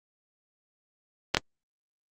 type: clicks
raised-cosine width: 0.2 ms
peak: -3 dBFS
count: 2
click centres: 1.347 / 1.37 s
effects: Opus 32 kbps